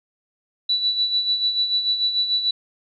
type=tone with tremolo; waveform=sine; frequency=3951 Hz; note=B7; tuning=in tune; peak=-16 dBFS; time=0.69-2.51 s; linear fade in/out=5 ms; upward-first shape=sine; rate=6.8 Hz; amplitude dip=60%; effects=none